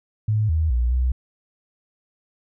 sine tone with pitch steps, 107.5 / 79.3 / 60.1 / 63 Hz, A2 / D#2 / B1 / B1, -40 / +33 / -46 / +35 cents, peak -17 dBFS, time 0.28-1.12 s, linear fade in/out 5 ms, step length 210 ms, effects none

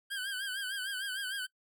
25% pulse tone with vibrato, 1560 Hz, G6, 9 cents flat, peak -31 dBFS, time 0.1-1.47 s, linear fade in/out 20 ms, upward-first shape sine, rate 6.6 Hz, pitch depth 83 cents each way, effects noise-tail reverb RT60 0.1 s tail -22 dB re dry

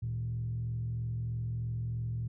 sine tone with frequency modulation, 115.8 Hz, A#2, 11 cents flat, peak -31 dBFS, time 0.02-2.28 s, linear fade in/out 10 ms, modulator 43.1 Hz, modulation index 0.55, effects tanh soft clip ceiling -27 dBFS

